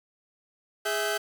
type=tone cluster; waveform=sawtooth; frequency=414.5 / 656 / 1537 Hz; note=G#4 / E5 / G6; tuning=-3 / -9 / -35 cents; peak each=-27 dBFS; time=0.85-1.18 s; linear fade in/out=10 ms; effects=8-bit